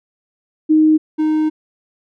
sine / triangle tone pair in turn, 311.1 / 310 Hz, D#4 / D#4, 0 / -6 cents, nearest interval unison, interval 6 cents, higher first, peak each -8 / -11 dBFS, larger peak first, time 0.69-0.98 / 1.18-1.5 s, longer second, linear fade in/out 20 ms, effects none

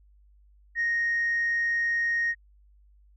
sine tone, 1864.7 Hz, A#6, in tune, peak -22 dBFS, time 0.75-2.35 s, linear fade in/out 50 ms, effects tanh soft clip ceiling -20 dBFS + added 50 Hz sine -55 dBFS peak until 3.16 s

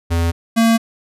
square tone pair in turn, 84.2 / 227.7 Hz, E2 / A#3, +37 / -40 cents, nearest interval octave + perfect fourth, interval 1723 cents, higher second, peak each -15 / -11 dBFS, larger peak second, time 0.1-0.32 / 0.56-0.78 s, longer neither, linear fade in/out 20 ms, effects resampled to 32000 Hz

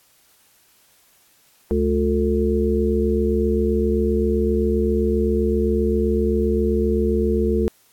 harmonic tone with a mistuned harmonic, 71.7 Hz, D2, 41 cents flat, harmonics 1 / 3 / 5 / 6, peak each -22 / -22 / -22 / -22 dBFS, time 1.71-7.68 s, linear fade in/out 0 ms, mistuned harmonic 6, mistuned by +63 cents, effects white hiss -57 dBFS RMS until 7.92 s + AAC 64 kbps

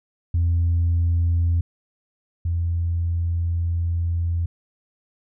sine tone pair in turn, 85 / 85 Hz, F2 / F2, -46 / -46 cents, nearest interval unison, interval 0 cents, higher neither, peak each -15 / -19 dBFS, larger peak first, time 0.34-1.61 / 2.45-4.46 s, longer second, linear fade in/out 5 ms, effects tanh soft clip ceiling -14 dBFS

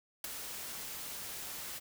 white noise with ADSR envelope, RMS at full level -34 dBFS, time 0.24-1.8 s, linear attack 4 ms, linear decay 8 ms, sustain -9 dB, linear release 23 ms, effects none

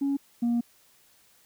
sine tone pair in turn, 278.6 / 236.9 Hz, C#4 / A#3, +9 / +28 cents, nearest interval minor third, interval 281 cents, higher first, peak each -22 / -20 dBFS, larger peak second, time 0.01-0.17 / 0.42-0.61 s, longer second, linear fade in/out 10 ms, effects tanh soft clip ceiling -21 dBFS + white hiss -61 dBFS RMS until 1.45 s

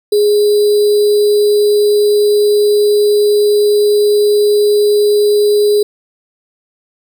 sine tone with sample-and-hold, 415.3 Hz, G#4, in tune, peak -7 dBFS, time 0.12-5.83 s, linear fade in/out 5 ms, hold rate 4410 Hz, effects none

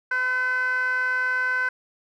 15% pulse tone with band-pass filter, 508 Hz, B4, 49 cents sharp, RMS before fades -24 dBFS, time 0.11-1.69 s, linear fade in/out 5 ms, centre 1500 Hz, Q 5, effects none

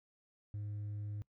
triangle tone with hard clipping, 103.83 Hz, G#2, in tune, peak -38 dBFS, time 0.54-1.22 s, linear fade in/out 0 ms, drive 1 dB, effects noise-tail reverb RT60 0.1 s tail -22 dB re dry

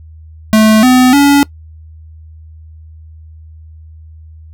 square tone with pitch steps, 217.3 / 253.5 / 283.7 Hz, A3 / B3 / C#4, -21 / +45 / +40 cents, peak -5 dBFS, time 0.53-1.43 s, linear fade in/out 0 ms, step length 300 ms, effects noise-tail reverb RT60 0.1 s tail -22 dB re dry + added 79 Hz sine -32 dBFS peak until 4.53 s

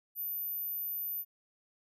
sine tone, 13870 Hz, A9, 26 cents flat, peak -34 dBFS, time 0.15-1.25 s, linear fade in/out 50 ms, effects none

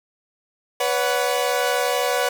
sawtooth chord, B suspended second, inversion none, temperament equal with one note detuned, 493.9 / 566 / 740 Hz, B4 / C#5 / F#5, 0 / +36 / 0 cents, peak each -19 / -20 / -21 dBFS, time 0.8-2.29 s, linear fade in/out 5 ms, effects 7-bit

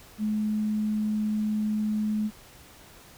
sine tone, 213.3 Hz, G#3, 46 cents sharp, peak -24 dBFS, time 0.18-2.31 s, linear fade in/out 50 ms, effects pink hiss -51 dBFS RMS until 3.17 s

